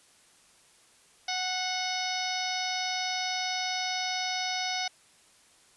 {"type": "harmonic tone with a mistuned harmonic", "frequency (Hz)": 740, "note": "F#5", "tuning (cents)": 0, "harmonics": [1, 2, 3, 4, 5, 6, 7, 8], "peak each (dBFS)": [-34, -40, -36, -40, -37, -40, -36, -40], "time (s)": [1.28, 4.88], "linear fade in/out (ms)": 5, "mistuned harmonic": 3, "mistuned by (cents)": -28, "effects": ["white hiss -60 dBFS RMS until 5.76 s", "resampled to 24000 Hz"]}